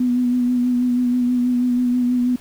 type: tone with vibrato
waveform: sine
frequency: 246.9 Hz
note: B3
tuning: in tune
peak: -15 dBFS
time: 0-2.36 s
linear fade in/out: 5 ms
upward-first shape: sine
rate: 6.2 Hz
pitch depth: 25 cents each way
effects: pink hiss -46 dBFS RMS until 2.4 s